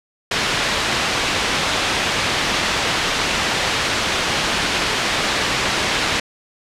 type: low-pass noise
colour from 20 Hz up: white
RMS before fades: -20 dBFS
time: 0.31-6.2 s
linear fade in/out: 5 ms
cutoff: 3600 Hz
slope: 12 dB/octave
effects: low-pass 10000 Hz 12 dB/octave